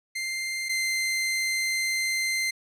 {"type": "tone pair in turn", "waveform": "sawtooth", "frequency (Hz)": [2093, 2081], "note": ["C7", "C7"], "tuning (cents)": [0, -10], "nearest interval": "unison", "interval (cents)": 10, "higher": "first", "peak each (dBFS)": [-25, -21], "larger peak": "second", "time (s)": [[0.15, 0.69], [0.69, 2.51]], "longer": "second", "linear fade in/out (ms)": 10, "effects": ["low-pass 11000 Hz 12 dB/octave"]}